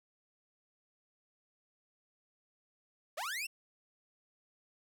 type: linear sweep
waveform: sawtooth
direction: up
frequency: 527 to 2794 Hz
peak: -33 dBFS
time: 3.17-3.47 s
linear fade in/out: 10 ms
effects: none